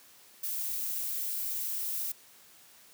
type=noise; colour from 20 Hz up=violet; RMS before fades=-34 dBFS; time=0.43-2.12 s; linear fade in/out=5 ms; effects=white hiss -57 dBFS RMS until 2.93 s + high-pass 100 Hz 12 dB/octave